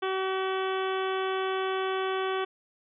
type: harmonic tone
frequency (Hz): 380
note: F#4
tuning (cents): +46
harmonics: 1 / 2 / 3 / 4 / 5 / 6 / 7 / 8 / 9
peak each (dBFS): -29 / -35 / -34 / -38 / -43 / -44 / -45 / -43 / -43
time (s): 0.02-2.45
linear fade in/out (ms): 10
effects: none